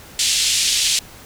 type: band-pass noise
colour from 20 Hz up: pink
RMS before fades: -18 dBFS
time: 0.19-0.99 s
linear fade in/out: 2 ms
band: 2900 to 8800 Hz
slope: 24 dB/octave
effects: pink hiss -41 dBFS RMS until 1.25 s